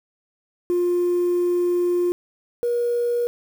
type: tone pair in turn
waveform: sine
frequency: 352.9 / 478.7 Hz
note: F4 / A#4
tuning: +18 / +46 cents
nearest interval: perfect fourth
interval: 528 cents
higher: second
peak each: -16 / -18 dBFS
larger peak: first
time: 0.7-2.12 / 2.63-3.27 s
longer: first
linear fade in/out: 0 ms
effects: tanh soft clip ceiling -14 dBFS + 7-bit